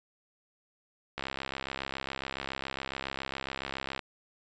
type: click train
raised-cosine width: 0.3 ms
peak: -18 dBFS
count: 190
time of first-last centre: 1.18-3.992 s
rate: 67.2 Hz
effects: resampled to 16000 Hz